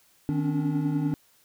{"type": "tone cluster", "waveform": "triangle", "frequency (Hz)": [154.2, 259.5, 278.8, 289.2], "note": ["D#3", "C4", "C#4", "D4"], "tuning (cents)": [-15, -14, 10, -27], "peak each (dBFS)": [-25, -32, -30, -26], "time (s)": [0.29, 1.14], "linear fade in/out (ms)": 0, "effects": ["white hiss -62 dBFS RMS until 1.44 s"]}